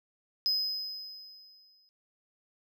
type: tone with exponential decay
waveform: triangle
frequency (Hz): 5050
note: D#8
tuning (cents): +25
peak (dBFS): -23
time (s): 0.46-1.89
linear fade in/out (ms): 0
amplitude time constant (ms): 310
effects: none